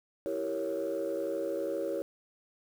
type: chord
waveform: sine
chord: E diminished seventh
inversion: none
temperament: equal with one note detuned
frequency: 329.6 / 392 / 464.3 / 554.4 Hz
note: E4 / G4 / Bb4 / Db5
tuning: 0 / 0 / -7 / 0 cents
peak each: -36 / -36 / -36 / -33 dBFS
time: 0.26-2.02 s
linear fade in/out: 0 ms
effects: tanh soft clip ceiling -25 dBFS + 9-bit